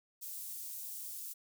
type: high-pass noise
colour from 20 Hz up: white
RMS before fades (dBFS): -44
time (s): 0.21-1.34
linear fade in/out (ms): 20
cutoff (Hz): 8100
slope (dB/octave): 12
effects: none